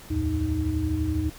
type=tone cluster; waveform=sine; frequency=69.3 / 81.3 / 109.6 / 311.2 Hz; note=C#2 / E2 / A2 / D#4; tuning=0 / -23 / -6 / 0 cents; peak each=-31 / -27 / -31 / -27 dBFS; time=0.1-1.3 s; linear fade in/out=10 ms; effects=pink hiss -46 dBFS RMS until 1.38 s

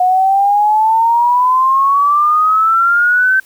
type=exponential sweep; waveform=sine; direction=up; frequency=725 to 1552 Hz; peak=-8 dBFS; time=0-3.4 s; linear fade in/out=5 ms; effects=white hiss -47 dBFS RMS until 3.45 s

